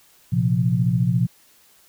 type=chord; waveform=sine; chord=Bb suspended second; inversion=none; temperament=equal; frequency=116.54 / 130.81 / 174.61 Hz; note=Bb2 / C3 / F3; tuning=0 / 0 / 0 cents; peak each=-21 dBFS; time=0.32-1.27 s; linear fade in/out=10 ms; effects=white hiss -55 dBFS RMS until 1.88 s